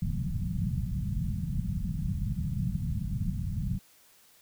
white low-pass noise, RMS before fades -31 dBFS, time 0.02-3.79 s, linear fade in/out 5 ms, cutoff 190 Hz, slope 48 dB/octave, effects white hiss -60 dBFS RMS until 4.41 s

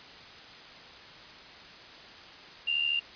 sine tone with amplitude modulation, 2794 Hz, F7, in tune, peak -23 dBFS, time 2.67-3 s, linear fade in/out 10 ms, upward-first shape sine, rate 73.2 Hz, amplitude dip 65%, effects white hiss -48 dBFS RMS until 3.15 s + resampled to 11025 Hz

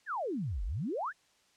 sine exponential two-way sweep, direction down then up, 1864.7 to 41.2 to 1864.7 Hz, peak -32 dBFS, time 0.06-1.13 s, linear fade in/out 50 ms, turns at 0.64 s, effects white hiss -68 dBFS RMS until 1.56 s + low-pass 7000 Hz 12 dB/octave

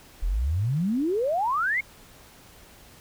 sine exponential sweep, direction up, 37.35 to 2228 Hz, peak -22 dBFS, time 0.22-1.81 s, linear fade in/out 10 ms, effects pink hiss -51 dBFS RMS until 3 s

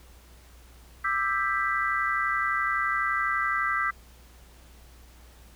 sine chord, E minor seventh, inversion third, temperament just, 1186.7 / 1318.5 / 1582.2 / 1977.8 Hz, D6 / E6 / G6 / B6, +18 / 0 / +16 / +2 cents, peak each -30 / -29 / -30 / -29 dBFS, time 1.04-3.91 s, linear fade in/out 10 ms, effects added 60 Hz sine -50 dBFS peak until 5.55 s + pink hiss -56 dBFS RMS until 5.55 s

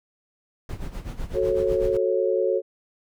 brown noise with tremolo, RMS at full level -30 dBFS, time 0.69-1.97 s, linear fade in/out 2 ms, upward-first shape sine, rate 8 Hz, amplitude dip 75%
sine chord, F# minor, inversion none, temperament equal with one note detuned, 370 / 440 / 546.7 Hz, F#4 / A4 / C#5, 0 / 0 / -24 cents, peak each -24 dBFS, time 1.33-2.62 s, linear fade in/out 50 ms
effects none

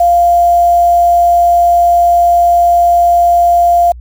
sine tone with quantisation, 695 Hz, F5, 9 cents flat, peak -5 dBFS, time 0-3.92 s, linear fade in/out 5 ms, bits 5, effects added 60 Hz sine -27 dBFS peak until 4 s

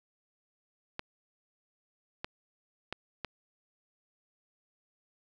clicks, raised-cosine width 0.3 ms, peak -19 dBFS, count 4, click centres 0.994 / 2.245 / 2.926 / 3.247 s, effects none

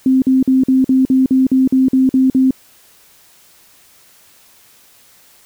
sine tone bursts, 261.6 Hz, C4, in tune, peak -8 dBFS, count 12, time 0.06-2.508 s, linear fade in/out 2 ms, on 160 ms, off 48 ms, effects white hiss -48 dBFS RMS until 5.45 s

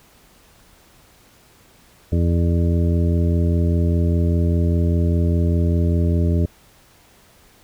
harmonic tone, 85 Hz, F2, 46 cents flat, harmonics 1 / 2 / 3 / 4 / 5 / 7, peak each -16 / -22 / -26 / -28 / -30 / -33 dBFS, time 2.12-6.46 s, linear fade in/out 5 ms, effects pink hiss -52 dBFS RMS until 7.63 s

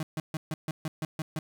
35% pulse tone bursts, 157 Hz, D#3, 16 cents sharp, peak -28 dBFS, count 9, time 0-1.39 s, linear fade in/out 2 ms, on 30 ms, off 140 ms, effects 11-bit

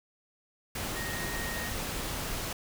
sine tone in noise, 1864.7 Hz, A#6, in tune, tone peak -38 dBFS, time 0.96-1.7 s, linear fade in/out 5 ms, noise pink, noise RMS -35 dBFS, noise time 0.75-2.53 s, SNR -6 dB, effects none

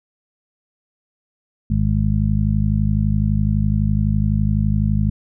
harmonic tone, 51.91 Hz, G#1, in tune, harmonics 1 / 2 / 3 / 4, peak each -20 / -19 / -22 / -21 dBFS, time 1.7-5.1 s, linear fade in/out 5 ms, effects none

